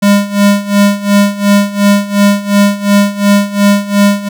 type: tone with tremolo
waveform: square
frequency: 202.3 Hz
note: G#3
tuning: 45 cents flat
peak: -4 dBFS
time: 0.02-4.29 s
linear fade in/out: 10 ms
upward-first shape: sine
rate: 2.8 Hz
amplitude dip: 85%
effects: none